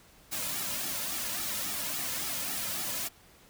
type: noise with flanger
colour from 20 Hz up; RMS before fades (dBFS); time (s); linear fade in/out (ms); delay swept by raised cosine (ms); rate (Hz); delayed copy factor
white; -34; 0.31-3.09; 20; 1.9 to 2.66; 3.6; -0.7
effects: pink hiss -58 dBFS RMS until 3.49 s